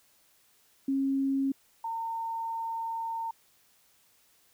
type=tone pair in turn; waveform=sine; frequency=271.7 / 910.5 Hz; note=C#4 / A#5; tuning=-35 / -41 cents; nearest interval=octave + major sixth; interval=2094 cents; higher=second; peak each=-25 / -31 dBFS; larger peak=first; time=0.88-1.52 / 1.84-3.31 s; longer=second; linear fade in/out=5 ms; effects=white hiss -65 dBFS RMS until 4.53 s

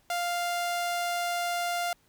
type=tone; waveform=sawtooth; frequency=698.5 Hz; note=F5; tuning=in tune; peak=-24 dBFS; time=0.1-1.93 s; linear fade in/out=2 ms; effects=pink hiss -66 dBFS RMS until 2.08 s

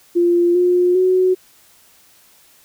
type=tone with pitch steps; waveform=sine; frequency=347 / 357.3 / 370.1 Hz; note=F4 / F4 / F#4; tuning=-11 / +40 / 0 cents; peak=-11 dBFS; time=0.15-1.35 s; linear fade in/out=20 ms; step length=400 ms; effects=white hiss -51 dBFS RMS until 2.64 s

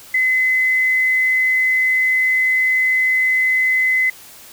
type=tone; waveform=sine; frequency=2035 Hz; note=C7; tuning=49 cents flat; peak=-13 dBFS; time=0.14-4.1 s; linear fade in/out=5 ms; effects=white hiss -41 dBFS RMS until 4.52 s

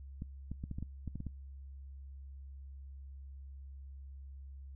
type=clicks; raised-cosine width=5 ms; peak=-28 dBFS; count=10; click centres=0.221 / 0.516 / 0.639 / 0.713 / 0.785 / 0.826 / 1.077 / 1.156 / 1.204 / 1.267 s; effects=noise-tail reverb RT60 0.2 s tail -25 dB re dry + added 68 Hz sine -46 dBFS peak until 4.75 s

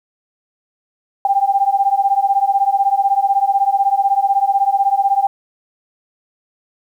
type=beating tone pair; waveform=sine; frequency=784 / 800 Hz; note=G5 / G5; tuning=0 / +35 cents; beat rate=16 Hz; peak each=-15 dBFS; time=1.25-5.27 s; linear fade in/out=2 ms; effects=8-bit

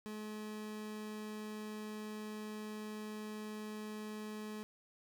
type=tone; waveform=30% pulse; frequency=213.4 Hz; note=G#3; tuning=47 cents sharp; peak=-40 dBFS; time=0.06-4.63 s; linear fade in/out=0 ms; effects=none

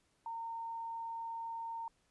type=tone; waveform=sine; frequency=916 Hz; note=A#5; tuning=31 cents flat; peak=-39 dBFS; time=0.26-1.88 s; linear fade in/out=2 ms; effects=pink hiss -75 dBFS RMS until 2.1 s + resampled to 24000 Hz

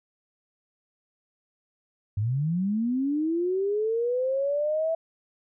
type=linear sweep; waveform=sine; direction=up; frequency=96.8 to 659.3 Hz; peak=-23 dBFS; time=2.17-4.95 s; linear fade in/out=5 ms; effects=none

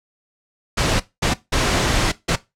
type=noise bursts at uneven times; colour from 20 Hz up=pink; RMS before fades=-18 dBFS; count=4; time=0.77-1 / 1.22-1.34 / 1.52-2.12 / 2.28-2.36 s; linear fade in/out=10 ms; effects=noise-tail reverb RT60 0.2 s tail -17 dB re dry + low-pass 7000 Hz 12 dB/octave

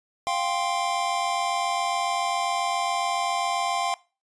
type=chord; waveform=square; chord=F suspended second; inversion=none; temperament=just; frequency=698.5 / 785.8 / 1047.7 Hz; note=F5 / G5 / C6; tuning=0 / +4 / +2 cents; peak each=-29 dBFS; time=0.27-3.94 s; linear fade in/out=0 ms; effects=noise-tail reverb RT60 0.3 s tail -20 dB re dry + resampled to 22050 Hz

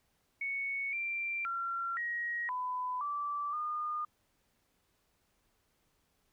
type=tone with pitch steps; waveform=sine; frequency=2218 / 2360 / 1368 / 1892 / 1002 / 1164 / 1218 Hz; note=C#7 / D7 / F6 / A#6 / B5 / D6 / D#6; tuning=0 / +8 / -36 / +25 / +25 / -16 / -37 cents; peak=-33 dBFS; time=0.41-4.05 s; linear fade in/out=5 ms; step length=520 ms; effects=pink hiss -75 dBFS RMS until 6.32 s

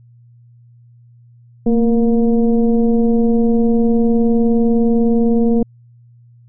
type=tone with frequency modulation; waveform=sine; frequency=229.1 Hz; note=A#3; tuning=30 cents flat; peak=-10 dBFS; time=1.66-5.63 s; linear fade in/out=5 ms; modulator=239 Hz; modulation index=0.92; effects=added 119 Hz sine -43 dBFS peak until 6.48 s

